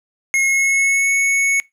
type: tone with pitch glide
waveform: square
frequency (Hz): 2163 to 2211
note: C#7 to C#7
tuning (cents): -43 to -5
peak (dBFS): -14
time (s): 0.34-1.6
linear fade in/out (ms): 0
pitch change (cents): +38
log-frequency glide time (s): 0.44-1.11
effects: noise-tail reverb RT60 0.2 s tail -22 dB re dry + low-pass 12000 Hz 12 dB/octave